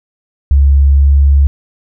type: tone with pitch glide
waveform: sine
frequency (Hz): 69.6 to 70.04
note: C#2 to C#2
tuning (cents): +8 to +18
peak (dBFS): -4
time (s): 0.51-1.47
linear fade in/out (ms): 0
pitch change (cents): +10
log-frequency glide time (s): 0.93-1.09
effects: none